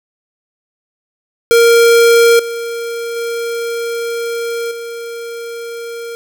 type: tone with level steps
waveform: square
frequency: 466.2 Hz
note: A#4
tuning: in tune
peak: -6 / -20 / -18 / -24 dBFS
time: 1.51-6.15 s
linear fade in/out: 0 ms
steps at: 2.39 / 3.16 / 4.71 s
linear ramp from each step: 5 ms
effects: none